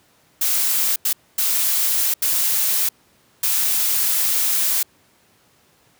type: noise bursts at uneven times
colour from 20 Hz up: blue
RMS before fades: -19 dBFS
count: 5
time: 0.41-0.96 / 1.05-1.13 / 1.38-2.14 / 2.22-2.89 / 3.43-4.83 s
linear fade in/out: 5 ms
effects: pink hiss -57 dBFS RMS until 5.99 s + high-pass 100 Hz 12 dB/octave